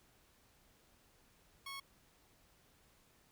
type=tone; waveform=15% pulse; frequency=1100 Hz; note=C#6; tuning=14 cents flat; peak=-38 dBFS; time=1.66-1.8 s; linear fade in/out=5 ms; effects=pink hiss -69 dBFS RMS until 3.31 s